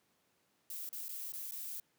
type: noise with dropouts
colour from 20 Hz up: violet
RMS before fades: -43 dBFS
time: 0.7-1.8 s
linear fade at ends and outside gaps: 2 ms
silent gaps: 0.891-0.928 / 1.083-1.091 / 1.322-1.335 / 1.511-1.52 s
effects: pink hiss -75 dBFS RMS until 1.98 s + high-pass 150 Hz 12 dB/octave